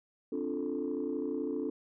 sine chord, D minor seventh, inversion third, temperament equal, 261.6 / 293.7 / 349.2 / 440 Hz, C4 / D4 / F4 / A4, 0 / 0 / 0 / 0 cents, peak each -37 / -35 / -38 / -36 dBFS, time 0.32-1.7 s, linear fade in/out 5 ms, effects tanh soft clip ceiling -25 dBFS

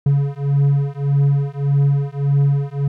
triangle beating tone pair, 140 / 141.7 Hz, C#3 / C#3, +18 / +38 cents, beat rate 1.7 Hz, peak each -15 dBFS, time 0.06-2.88 s, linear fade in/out 5 ms, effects none

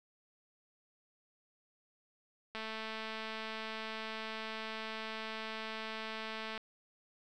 click train, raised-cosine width 0.3 ms, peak -26 dBFS, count 887, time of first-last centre 2.55-6.577 s, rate 220 Hz, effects none

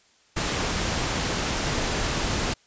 pink noise, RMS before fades -26 dBFS, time 0.36-2.54 s, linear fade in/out 10 ms, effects white hiss -60 dBFS RMS until 2.66 s + resampled to 16000 Hz

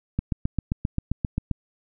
click train, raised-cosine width 5 ms, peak -11 dBFS, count 11, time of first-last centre 0.19-1.513 s, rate 7.56 Hz, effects none

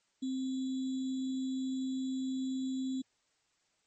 sine tone with sample-and-hold, 261.6 Hz, C4, in tune, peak -32 dBFS, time 0.22-3.02 s, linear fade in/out 10 ms, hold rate 3675 Hz, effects white hiss -75 dBFS RMS until 3.86 s + MP3 32 kbps

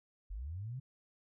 sine linear sweep, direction up, 41.08 to 135.9 Hz, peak -39 dBFS, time 0.3-0.8 s, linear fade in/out 10 ms, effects none

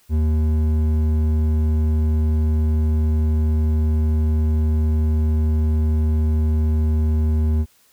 triangle tone with hard clipping, 77.78 Hz, D#2, in tune, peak -17 dBFS, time 0.09-7.66 s, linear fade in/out 50 ms, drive 12 dB, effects white hiss -57 dBFS RMS until 7.92 s

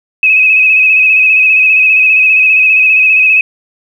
sine tone with vibrato, 2551 Hz, D#7, 43 cents sharp, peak -4 dBFS, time 0.23-3.41 s, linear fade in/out 2 ms, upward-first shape square, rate 15 Hz, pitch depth 28 cents each way, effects 7-bit

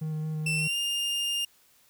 triangle tone with vibrato, 155.56 Hz, D#3, in tune, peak -27 dBFS, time 0.01-0.68 s, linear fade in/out 10 ms, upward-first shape square, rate 4.5 Hz, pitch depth 10 cents each way
40% pulse tone with pitch glide, 2676 to 2814 Hz, E7 to F7, +25 to +12 cents, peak -26 dBFS, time 0.46-1.45 s, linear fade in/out 5 ms, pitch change +87 cents, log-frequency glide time 0.56-0.76 s
effects white hiss -62 dBFS RMS until 1.89 s

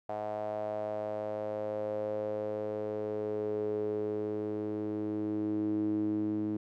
sawtooth tone with band-pass filter sweep, 105.9 Hz, G#2, 34 cents sharp, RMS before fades -34 dBFS, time 0.09-6.57 s, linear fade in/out 5 ms, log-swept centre 690 to 290 Hz, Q 6.5, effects none

